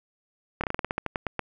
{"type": "slowing click train", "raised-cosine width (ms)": 0.5, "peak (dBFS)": -12, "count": 13, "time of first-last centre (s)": [0.61, 1.393], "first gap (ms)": 27, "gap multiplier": 1.15, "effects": []}